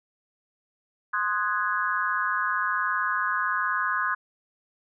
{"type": "chord", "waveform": "sine", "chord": "Ab dominant seventh", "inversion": "first", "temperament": "equal", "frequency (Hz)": [1046.5, 1244.5, 1480, 1661.2], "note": ["C6", "Eb6", "Gb6", "Ab6"], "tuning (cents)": [0, 0, 0, 0], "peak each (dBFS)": -29, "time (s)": [1.13, 4.15], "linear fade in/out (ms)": 10, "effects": []}